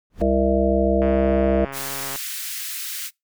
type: noise with exponential growth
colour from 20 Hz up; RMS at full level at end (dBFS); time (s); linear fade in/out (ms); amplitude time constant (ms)
brown; -27; 0.1-0.22; 2; 25
type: harmonic tone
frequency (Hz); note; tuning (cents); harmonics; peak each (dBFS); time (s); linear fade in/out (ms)
66.5; C2; +29; 1 / 3 / 5 / 7 / 9 / 10; -23 / -23 / -23 / -23 / -23 / -23; 0.21-1.65; 5
type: click train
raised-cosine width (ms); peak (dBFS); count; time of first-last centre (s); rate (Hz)
0.5; -18; 157; 1.02-2.159; 137
type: high-pass noise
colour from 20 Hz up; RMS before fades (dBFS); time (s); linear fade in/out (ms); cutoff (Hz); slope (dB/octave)
white; -30; 1.72-3.11; 50; 1600; 24
effects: noise-tail reverb RT60 0.2 s tail -26 dB re dry